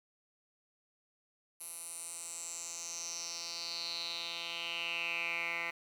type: tone with band-pass filter sweep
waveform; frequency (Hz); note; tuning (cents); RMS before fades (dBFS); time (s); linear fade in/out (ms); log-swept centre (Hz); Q
10% pulse; 169.2; E3; +45; -40; 1.6-5.71; 10; 11000 to 2000; 5.4
effects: 10-bit